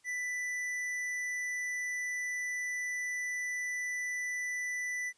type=tone with tanh clipping; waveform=sine; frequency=1984 Hz; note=B6; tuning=7 cents sharp; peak=-35 dBFS; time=0.04-5.13 s; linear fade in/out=50 ms; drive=13 dB; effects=white hiss -69 dBFS RMS until 5.17 s + resampled to 22050 Hz

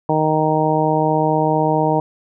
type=harmonic tone; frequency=155.56 Hz; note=D#3; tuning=in tune; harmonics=1 / 2 / 3 / 4 / 5 / 6; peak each=-21 / -21 / -21 / -21 / -21 / -21 dBFS; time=0.09-2 s; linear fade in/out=2 ms; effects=none

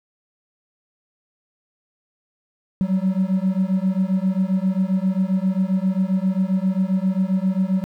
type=beating tone pair; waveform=triangle; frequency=185 / 192.5 Hz; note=F#3 / G3; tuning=0 / -31 cents; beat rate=7.5 Hz; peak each=-18 dBFS; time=2.81-7.84 s; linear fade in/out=0 ms; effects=tanh soft clip ceiling -9 dBFS + 9-bit

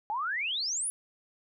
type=exponential sweep; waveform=sine; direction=up; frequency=813 to 10830 Hz; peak=-29 dBFS; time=0.1-0.9 s; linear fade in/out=0 ms; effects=none

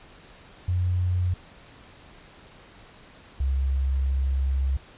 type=tone pair in turn; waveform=sine; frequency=89.9 / 67.04 Hz; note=F#2 / C2; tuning=-49 / +43 cents; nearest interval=perfect fourth; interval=508 cents; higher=first; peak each=-21 dBFS; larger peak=neither; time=0.68-1.34 / 3.4-4.77 s; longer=second; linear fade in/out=5 ms; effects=pink hiss -50 dBFS RMS until 4.97 s + resampled to 8000 Hz

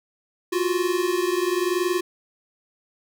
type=tone pair together; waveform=square; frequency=349.2 / 370 Hz; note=F4 / F#4; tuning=0 / 0 cents; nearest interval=minor second; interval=100 cents; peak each=-24 / -25 dBFS; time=0.52-2.01 s; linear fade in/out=10 ms; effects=none

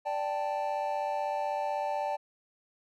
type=chord; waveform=triangle; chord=D suspended fourth; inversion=none; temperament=equal; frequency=587.3 / 784 / 880 Hz; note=D5 / G5 / A5; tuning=0 / 0 / 0 cents; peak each=-32 dBFS; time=0.05-2.17 s; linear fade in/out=20 ms; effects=none

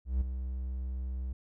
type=tone with ADSR envelope; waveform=triangle; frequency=63.9 Hz; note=C2; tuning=40 cents flat; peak=-22 dBFS; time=0.05-1.33 s; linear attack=160 ms; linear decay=12 ms; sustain=-9 dB; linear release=4 ms; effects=none

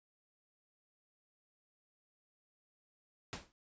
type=noise with exponential decay; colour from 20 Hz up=pink; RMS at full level=-39 dBFS; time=3.33-3.52 s; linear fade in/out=0 ms; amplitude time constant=41 ms; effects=resampled to 16000 Hz

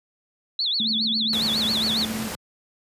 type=tone with vibrato; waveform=sine; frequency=3880 Hz; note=B7; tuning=31 cents flat; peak=-21 dBFS; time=0.59-2.05 s; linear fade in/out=2 ms; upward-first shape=sine; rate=7.3 Hz; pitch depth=250 cents each way
type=tone with tremolo; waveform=sine; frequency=220 Hz; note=A3; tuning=in tune; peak=-26 dBFS; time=0.8-2.28 s; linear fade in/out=0 ms; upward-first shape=square; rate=20 Hz; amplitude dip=40%
type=noise; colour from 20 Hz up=pink; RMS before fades=-31 dBFS; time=1.33-2.35 s; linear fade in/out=0 ms
effects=high-pass 100 Hz 12 dB/octave + resampled to 32000 Hz

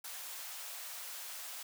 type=high-pass noise; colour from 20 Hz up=white; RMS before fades=-45 dBFS; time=0.04-1.63 s; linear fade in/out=5 ms; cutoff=580 Hz; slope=24 dB/octave; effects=none

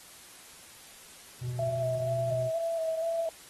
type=tone; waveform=triangle; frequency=123.47 Hz; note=B2; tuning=in tune; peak=-30 dBFS; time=1.4-2.51 s; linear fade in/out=50 ms
type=tone with vibrato; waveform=sine; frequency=656 Hz; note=E5; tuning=9 cents flat; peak=-28 dBFS; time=1.59-3.29 s; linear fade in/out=2 ms; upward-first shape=square; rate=2.1 Hz; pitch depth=25 cents each way
effects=white hiss -51 dBFS RMS until 3.49 s + AAC 32 kbps

